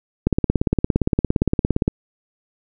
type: click train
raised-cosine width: 3 ms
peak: -3 dBFS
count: 29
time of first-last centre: 0.27-1.879 s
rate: 17.4 Hz
effects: none